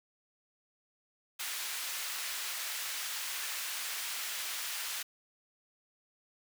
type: high-pass noise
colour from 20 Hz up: pink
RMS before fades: -38 dBFS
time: 1.39-5.03 s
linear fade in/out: 10 ms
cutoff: 1700 Hz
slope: 12 dB/octave
effects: none